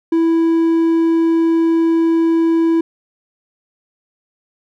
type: tone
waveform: triangle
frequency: 329.6 Hz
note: E4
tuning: in tune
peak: -9 dBFS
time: 0.12-2.81 s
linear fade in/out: 5 ms
effects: none